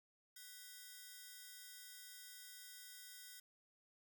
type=ring-modulated tone; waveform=5% pulse; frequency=1734 Hz; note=A6; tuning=26 cents flat; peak=-40 dBFS; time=0.36-3.4 s; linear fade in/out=5 ms; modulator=240 Hz; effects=none